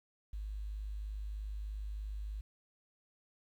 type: tone with quantisation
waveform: sine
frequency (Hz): 51.6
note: G#1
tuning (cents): -10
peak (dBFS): -38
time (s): 0.33-2.41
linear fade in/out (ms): 5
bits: 11
effects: none